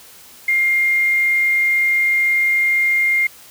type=tone with quantisation; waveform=sine; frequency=2117 Hz; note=C7; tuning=20 cents sharp; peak=-13 dBFS; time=0.48-3.27 s; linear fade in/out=5 ms; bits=6; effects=white hiss -43 dBFS RMS until 3.5 s